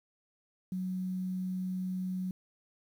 sine tone with quantisation, 185 Hz, F#3, in tune, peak -32 dBFS, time 0.72-2.31 s, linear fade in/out 2 ms, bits 10, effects none

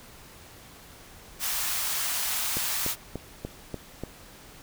white high-pass noise, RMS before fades -29 dBFS, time 1.39-2.96 s, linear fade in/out 50 ms, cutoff 700 Hz, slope 24 dB/octave
click train, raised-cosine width 2 ms, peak -19 dBFS, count 6, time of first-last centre 2.57-4.036 s, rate 3.41 Hz
effects pink hiss -49 dBFS RMS until 4.62 s

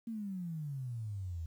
sine exponential sweep, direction down, 233.1 to 79.2 Hz, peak -37 dBFS, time 0.07-1.46 s, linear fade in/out 5 ms, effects 11-bit

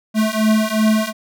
square beating tone pair, 215.8 / 218.5 Hz, A3 / A3, -33 / -12 cents, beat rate 2.7 Hz, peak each -18 / -17 dBFS, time 0.14-1.13 s, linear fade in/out 50 ms, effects none

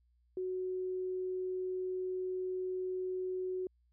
sine tone, 370 Hz, F#4, in tune, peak -34 dBFS, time 0.37-3.67 s, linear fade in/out 2 ms, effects added 60 Hz sine -68 dBFS peak until 3.92 s

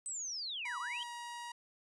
sine linear two-way sweep, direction down then up, 8250 to 947 to 3239 Hz, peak -38 dBFS, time 0.06-1.03 s, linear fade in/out 0 ms, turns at 0.79 s
sawtooth tone with pitch glide, 968 to 952.5 Hz, B5 to A#5, -35 to +37 cents, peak -39 dBFS, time 0.65-1.52 s, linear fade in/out 5 ms, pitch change -28 cents, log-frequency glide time 0.82-1.11 s
effects resampled to 24000 Hz

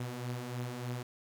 sawtooth beating tone pair, 120.7 / 124 Hz, B2 / B2, -39 / +7 cents, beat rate 3.3 Hz, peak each -39 / -34 dBFS, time 0-1.03 s, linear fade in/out 5 ms, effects 11-bit

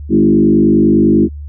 sine tone with frequency modulation, 273.4 Hz, C#4, 24 cents flat, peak -6 dBFS, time 0.09-1.29 s, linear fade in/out 50 ms, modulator 50 Hz, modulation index 1.8, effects added 73 Hz sine -24 dBFS peak until 1.48 s

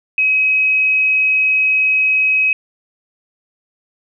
sine tone, 2543 Hz, D#7, 37 cents sharp, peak -11 dBFS, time 0.18-2.53 s, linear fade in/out 2 ms, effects none

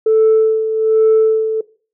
sine tone with tremolo, 440 Hz, A4, in tune, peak -5 dBFS, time 0.06-1.61 s, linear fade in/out 5 ms, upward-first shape sine, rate 1.2 Hz, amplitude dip 65%, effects noise-tail reverb RT60 0.4 s tail -20 dB re dry + tanh soft clip ceiling -5 dBFS

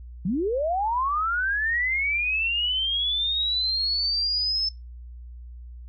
sine linear sweep, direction up, 160 to 5274 Hz, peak -22 dBFS, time 0.25-4.69 s, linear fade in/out 5 ms, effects noise-tail reverb RT60 0.2 s tail -21 dB re dry + added 60 Hz sine -38 dBFS peak until 5.88 s

